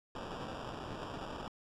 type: noise with sample-and-hold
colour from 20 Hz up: violet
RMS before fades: -43 dBFS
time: 0.15-1.48 s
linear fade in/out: 2 ms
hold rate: 2100 Hz
effects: low-pass 5000 Hz 12 dB/octave